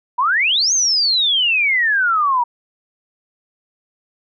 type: exponential two-way sweep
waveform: sine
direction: up then down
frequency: 937 to 6530 to 937 Hz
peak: -13 dBFS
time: 0.18-2.44 s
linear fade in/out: 10 ms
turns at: 0.73 s
effects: none